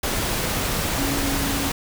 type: tone in noise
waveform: sine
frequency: 277.2 Hz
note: C#4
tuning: in tune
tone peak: -26 dBFS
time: 0.98-1.7 s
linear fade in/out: 5 ms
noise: pink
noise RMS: -24 dBFS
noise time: 0.03-1.72 s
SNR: -5 dB
effects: none